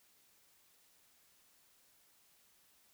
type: silence
effects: white hiss -69 dBFS RMS until 2.93 s